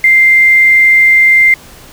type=tone with quantisation; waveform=sine; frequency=2093 Hz; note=C7; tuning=in tune; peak=-3 dBFS; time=0.04-1.54 s; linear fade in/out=2 ms; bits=5; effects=pink hiss -36 dBFS RMS until 1.92 s